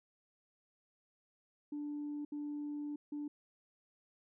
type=tone bursts at uneven times; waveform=sine; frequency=293.7 Hz; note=D4; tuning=in tune; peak=-37 dBFS; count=3; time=1.72-2.25 / 2.32-2.96 / 3.12-3.28 s; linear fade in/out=5 ms; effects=tanh soft clip ceiling -35 dBFS